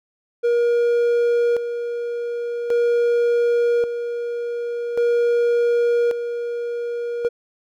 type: tone with tremolo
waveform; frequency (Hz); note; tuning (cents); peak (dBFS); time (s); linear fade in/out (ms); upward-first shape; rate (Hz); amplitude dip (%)
triangle; 474.9; A#4; +32; -13; 0.43-7.29; 20; square; 0.44; 60
effects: none